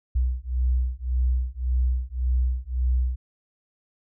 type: beating tone pair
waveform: sine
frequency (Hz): 61.7 / 63.5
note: B1 / B1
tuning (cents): -1 / +49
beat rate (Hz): 1.8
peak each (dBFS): -24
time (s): 0.15-3.16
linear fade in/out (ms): 10
effects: none